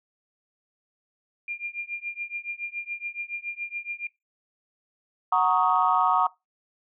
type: tone with tremolo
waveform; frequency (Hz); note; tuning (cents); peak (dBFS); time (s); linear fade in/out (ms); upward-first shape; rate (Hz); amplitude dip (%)
sine; 2400; D7; +37; -27; 1.48-4.07; 2; triangle; 7.1; 100
type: chord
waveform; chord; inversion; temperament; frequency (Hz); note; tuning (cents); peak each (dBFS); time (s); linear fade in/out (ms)
sine; D# minor seventh; first; equal with one note detuned; 740 / 932.3 / 1108.7 / 1253.2; F#5 / A#5 / C#6 / D#6; 0 / 0 / 0 / +12; -24; 5.32-6.27; 5
effects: noise-tail reverb RT60 0.2 s tail -21 dB re dry + tanh soft clip ceiling -8 dBFS